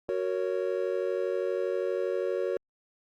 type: chord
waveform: triangle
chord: F# major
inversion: none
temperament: just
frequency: 370 / 462.5 / 555 Hz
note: F#4 / A#4 / C#5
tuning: 0 / -14 / +2 cents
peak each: -29 / -30 / -30 dBFS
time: 0.09-2.57 s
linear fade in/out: 0 ms
effects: Opus 48 kbps